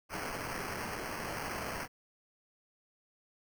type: noise with sample-and-hold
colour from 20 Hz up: white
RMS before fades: -39 dBFS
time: 0.09-1.88 s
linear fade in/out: 50 ms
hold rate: 3675 Hz
effects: none